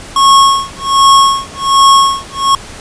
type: tone with tremolo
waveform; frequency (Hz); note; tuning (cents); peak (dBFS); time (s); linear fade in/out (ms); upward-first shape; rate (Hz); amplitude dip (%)
square; 1095; C#6; -22; -3; 0.16-2.55; 2; sine; 1.3; 100
effects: pink hiss -30 dBFS RMS until 2.8 s + resampled to 22050 Hz